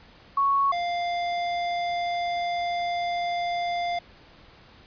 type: tone pair in turn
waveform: sine / square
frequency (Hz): 1108.7 / 697.7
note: C#6 / F5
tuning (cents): 0 / -2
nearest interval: minor sixth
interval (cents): 802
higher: first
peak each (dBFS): -19 / -26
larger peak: first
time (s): 0.37-0.72 / 0.72-3.99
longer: second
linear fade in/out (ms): 5
effects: pink hiss -52 dBFS RMS until 4.86 s + resampled to 11025 Hz